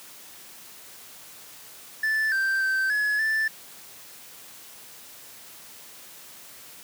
triangle tone with pitch steps, 1755 / 1567 / 1552 / 1696 / 1763 Hz, A6 / G6 / G6 / G#6 / A6, -5 / -1 / -18 / +36 / +3 cents, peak -20 dBFS, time 2.03-3.48 s, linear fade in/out 5 ms, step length 290 ms, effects white hiss -46 dBFS RMS until 6.83 s + high-pass 100 Hz 12 dB/octave

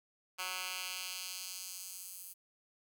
10% pulse tone with high-pass filter sweep, 184.4 Hz, F#3, 6 cents flat, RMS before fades -43 dBFS, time 0.38-2.34 s, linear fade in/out 20 ms, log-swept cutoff 1600 to 11000 Hz, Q 0.97, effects none

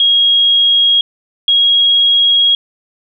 sine tone pair in turn, 3282 / 3294 Hz, G#7 / G#7, -21 / -15 cents, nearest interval unison, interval 6 cents, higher second, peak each -7 dBFS, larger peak neither, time 0-1.01 / 1.48-2.55 s, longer second, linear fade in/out 2 ms, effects none

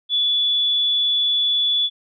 sine tone, 3438 Hz, A7, 41 cents flat, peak -16 dBFS, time 0.09-1.9 s, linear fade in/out 50 ms, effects none

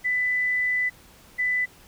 sine tone pair in turn, 1995 / 1995 Hz, B6 / B6, +17 / +17 cents, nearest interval unison, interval 0 cents, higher neither, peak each -21 / -21 dBFS, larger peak neither, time 0.04-0.9 / 1.38-1.66 s, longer first, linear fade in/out 20 ms, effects pink hiss -52 dBFS RMS until 1.87 s

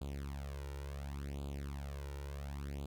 sawtooth tone with flanger, 70.1 Hz, C#2, 20 cents sharp, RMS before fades -43 dBFS, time 0.01-2.86 s, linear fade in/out 5 ms, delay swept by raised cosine 0.26 to 2.16 ms, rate 0.7 Hz, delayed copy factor +0.85, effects none

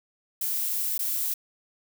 violet noise with dropouts, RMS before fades -28 dBFS, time 0.41-1.34 s, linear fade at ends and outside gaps 5 ms, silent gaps 0.979-0.991 s, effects none

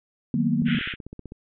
sine chord, B major seventh, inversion first, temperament just, 154.34 / 185.21 / 231.5 / 246.9 Hz, D#3 / F#3 / A#3 / B3, -14 / +2 / -12 / 0 cents, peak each -26 / -27 / -23 / -27 dBFS, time 0.34-0.79 s, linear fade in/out 2 ms
click train, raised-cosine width 3 ms, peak -25 dBFS, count 12, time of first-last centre 0.62-1.321 s, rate 15.7 Hz
pink band-pass noise, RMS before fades -31 dBFS, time 0.65-0.96 s, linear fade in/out 50 ms, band 1400 to 3400 Hz, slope 96 dB/octave
effects none

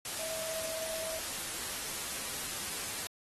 sine tone in noise, 644 Hz, E5, 41 cents flat, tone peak -39 dBFS, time 0.19-1.19 s, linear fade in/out 2 ms, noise white, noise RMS -38 dBFS, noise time 0.05-3.07 s, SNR -4 dB, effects AAC 32 kbps

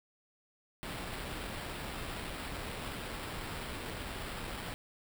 pink noise with sample-and-hold, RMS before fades -41 dBFS, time 0.83-4.74 s, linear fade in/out 0 ms, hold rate 6300 Hz, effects none

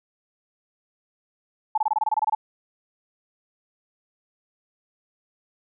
sine tone bursts, 864 Hz, A5, 32 cents flat, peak -18 dBFS, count 12, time 1.75-2.35 s, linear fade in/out 5 ms, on 28 ms, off 24 ms, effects none

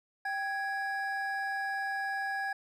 triangle tone pair together, 784 / 1661.2 Hz, G5 / G#6, 0 / 0 cents, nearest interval octave + minor second, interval 1300 cents, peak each -33 / -32 dBFS, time 0.25-2.53 s, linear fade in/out 5 ms, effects none

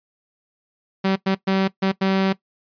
sawtooth tone bursts at uneven times, 192.1 Hz, G3, 35 cents flat, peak -13 dBFS, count 5, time 1.04-1.16 / 1.26-1.35 / 1.47-1.68 / 1.82-1.92 / 2.01-2.33 s, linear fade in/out 10 ms, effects noise-tail reverb RT60 0.1 s tail -18 dB re dry + resampled to 11025 Hz

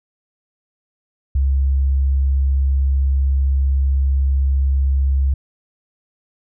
sine tone, 67.8 Hz, C#2, 38 cents flat, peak -13 dBFS, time 1.35-5.34 s, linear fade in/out 5 ms, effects none

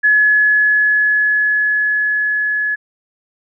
sine tone with level ramp, 1700 Hz, G#6, 40 cents sharp, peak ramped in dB -8 to -15 dBFS, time 0.03-2.76 s, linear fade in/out 20 ms, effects none

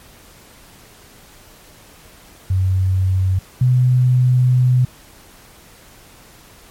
sine tone pair in turn, 93.8 / 126.12 Hz, F#2 / B2, +24 / +37 cents, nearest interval perfect fourth, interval 513 cents, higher second, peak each -13 / -10 dBFS, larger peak second, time 2.5-3.39 / 3.61-4.85 s, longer second, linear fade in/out 5 ms, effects pink hiss -45 dBFS RMS until 6.7 s + MP3 64 kbps

